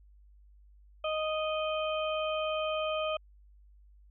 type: harmonic tone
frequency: 622.3 Hz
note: D#5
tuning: in tune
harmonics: 1 / 2 / 4 / 5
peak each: -31 / -36 / -40 / -40 dBFS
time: 1.04-3.17 s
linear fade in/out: 5 ms
effects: added 50 Hz sine -55 dBFS peak until 4.1 s